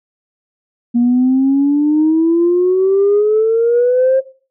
sine exponential sweep, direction up, 236.5 to 536 Hz, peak -8 dBFS, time 0.94-4.21 s, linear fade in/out 20 ms, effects noise-tail reverb RT60 0.4 s tail -18 dB re dry + tanh soft clip ceiling -5 dBFS

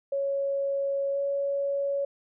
sine tone with pitch glide, 554.4 to 559.5 Hz, C#5 to C#5, 0 to +16 cents, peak -25 dBFS, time 0.12-2.05 s, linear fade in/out 5 ms, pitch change +16 cents, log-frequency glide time 1.12-1.18 s, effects none

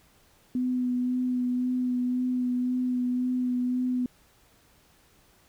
sine tone with vibrato, 250 Hz, B3, 21 cents sharp, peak -24 dBFS, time 0.55-4.06 s, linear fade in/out 2 ms, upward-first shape sine, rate 1.9 Hz, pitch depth 16 cents each way, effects pink hiss -61 dBFS RMS until 5.48 s

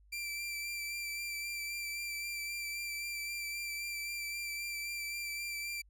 sawtooth tone with vibrato, 2349 Hz, D7, in tune, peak -34 dBFS, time 0.12-5.82 s, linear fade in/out 10 ms, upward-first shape sine, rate 3.8 Hz, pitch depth 20 cents each way, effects added 50 Hz sine -60 dBFS peak until 5.89 s

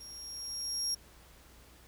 35% pulse tone with level ramp, 5588 Hz, F8, in tune, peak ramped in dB -44 to -27 dBFS, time 0-0.95 s, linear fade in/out 10 ms, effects added 60 Hz sine -59 dBFS peak until 1.87 s + pink hiss -59 dBFS RMS until 1.87 s

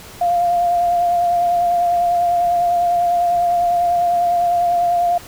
sine tone with vibrato, 698.5 Hz, F5, in tune, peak -13 dBFS, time 0.21-5.18 s, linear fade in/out 5 ms, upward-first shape sine, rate 10 Hz, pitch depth 20 cents each way, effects pink hiss -38 dBFS RMS until 5.27 s

